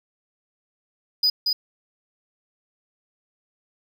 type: tone with echo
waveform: triangle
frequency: 4961 Hz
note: D#8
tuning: 6 cents flat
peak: -15 dBFS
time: 1.23-1.3 s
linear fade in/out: 5 ms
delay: 230 ms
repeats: 1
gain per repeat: -3 dB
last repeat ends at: 1.53 s
effects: none